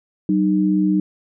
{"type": "tone pair together", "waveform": "sine", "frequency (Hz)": [190, 306.3], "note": ["F#3", "D#4"], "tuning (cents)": [46, -27], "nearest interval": "minor sixth", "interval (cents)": 827, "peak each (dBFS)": -17, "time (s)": [0.29, 1], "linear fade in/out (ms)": 2, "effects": []}